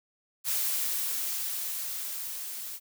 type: noise with level ramp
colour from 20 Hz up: blue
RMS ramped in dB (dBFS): -28 to -39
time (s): 0.44-2.8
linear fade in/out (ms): 50
effects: none